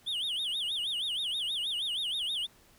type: tone with vibrato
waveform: triangle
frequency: 3264 Hz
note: G#7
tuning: 31 cents flat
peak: -29 dBFS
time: 0.06-2.47 s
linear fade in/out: 20 ms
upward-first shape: sine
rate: 6.3 Hz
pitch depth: 240 cents each way
effects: pink hiss -61 dBFS RMS until 2.78 s